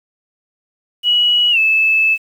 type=tone with pitch glide; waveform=sine; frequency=2922 to 2618 Hz; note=F#7 to E7; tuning=-22 to -13 cents; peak=-10 dBFS; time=1.03-2.18 s; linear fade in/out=50 ms; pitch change=-191 cents; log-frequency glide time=1.51-1.58 s; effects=7-bit